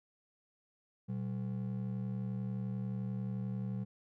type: ring-modulated tone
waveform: triangle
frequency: 155.56 Hz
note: D#3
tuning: in tune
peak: -30 dBFS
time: 1.08-3.85 s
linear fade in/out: 20 ms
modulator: 35.7 Hz
effects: none